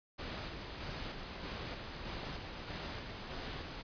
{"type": "noise with tremolo", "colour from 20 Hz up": "pink", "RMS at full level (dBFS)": -42, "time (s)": [0.18, 3.83], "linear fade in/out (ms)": 20, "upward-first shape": "square", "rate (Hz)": 1.6, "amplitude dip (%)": 30, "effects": ["resampled to 11025 Hz"]}